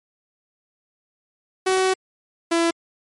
sawtooth tone pair in turn, 376.4 / 335.3 Hz, F#4 / E4, +30 / +30 cents, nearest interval major second, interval 200 cents, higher first, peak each -13 dBFS, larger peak neither, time 1.66-1.94 / 2.51-2.71 s, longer first, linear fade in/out 10 ms, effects MP3 48 kbps

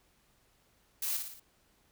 blue noise with echo, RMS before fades -34 dBFS, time 1.02-1.17 s, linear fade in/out 5 ms, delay 57 ms, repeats 4, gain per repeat -5 dB, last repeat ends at 1.398 s, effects pink hiss -69 dBFS RMS until 1.91 s

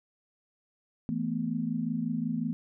sine chord, E suspended fourth, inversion none, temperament equal with one note detuned, 164.81 / 221.4 / 246.9 Hz, E3 / A3 / B3, 0 / +11 / 0 cents, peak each -34 / -32 / -32 dBFS, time 1.09-2.53 s, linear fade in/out 0 ms, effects none

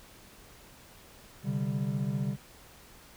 triangle chord, C suspended second, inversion none, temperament equal with one note detuned, 130.81 / 145.99 / 196 Hz, C3 / D3 / G3, 0 / -10 / 0 cents, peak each -31 dBFS, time 1.43-2.37 s, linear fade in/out 50 ms, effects pink hiss -54 dBFS RMS until 3.16 s

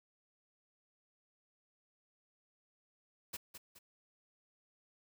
white noise with echo, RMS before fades -42 dBFS, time 3.33-3.37 s, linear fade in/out 10 ms, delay 210 ms, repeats 2, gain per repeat -8 dB, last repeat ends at 3.79 s, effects none

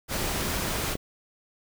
pink noise, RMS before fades -29 dBFS, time 0.08-0.97 s, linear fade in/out 50 ms
clicks, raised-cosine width 2 ms, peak -16 dBFS, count 2, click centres 0.243 / 0.954 s
effects none

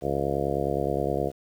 harmonic tone, 69.7 Hz, C#2, 10 cents sharp, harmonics 1 / 2 / 3 / 4 / 5 / 6 / 7 / 8 / 9 / 10, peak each -36 / -33 / -36 / -36 / -32 / -31 / -31 / -35 / -33 / -33 dBFS, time 0.01-1.32 s, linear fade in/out 50 ms, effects 9-bit

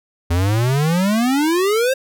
square exponential sweep, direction up, 82.41 to 542 Hz, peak -15 dBFS, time 0.3-1.94 s, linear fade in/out 10 ms, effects none

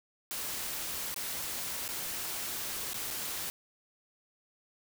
white noise with dropouts, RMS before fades -37 dBFS, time 0.31-3.5 s, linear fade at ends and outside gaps 0 ms, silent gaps 1.143-1.162 / 1.88-1.889 / 2.933-2.943 / 3.105-3.109 s, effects none

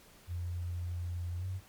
sine tone with pitch glide, 87.31 to 93.58 Hz, F2 to F#2, 0 to +20 cents, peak -34 dBFS, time 0.27-1.61 s, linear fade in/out 50 ms, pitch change +120 cents, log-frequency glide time 1.37-1.45 s, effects pink hiss -59 dBFS RMS until 1.68 s + MP3 96 kbps

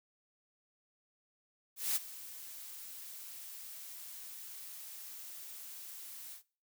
blue noise with ADSR envelope, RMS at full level -31 dBFS, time 1.76-6.43 s, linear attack 200 ms, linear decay 22 ms, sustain -17 dB, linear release 100 ms, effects noise-tail reverb RT60 0.4 s tail -21 dB re dry

